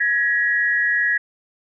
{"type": "tone pair together", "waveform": "sine", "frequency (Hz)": [1667, 1909.4], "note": ["G#6", "A#6"], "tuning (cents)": [6, 41], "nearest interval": "major second", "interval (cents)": 235, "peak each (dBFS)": -19, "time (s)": [0, 1.18], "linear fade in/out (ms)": 10, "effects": []}